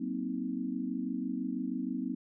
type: chord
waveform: sine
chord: C half-diminished seventh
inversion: second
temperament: just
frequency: 188.37 / 235.5 / 261.6 / 314 Hz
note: Gb3 / Bb3 / C4 / Eb4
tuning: +31 / +18 / 0 / +16 cents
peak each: -40 / -37 / -35 / -40 dBFS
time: 0-2.15 s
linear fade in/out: 10 ms
effects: none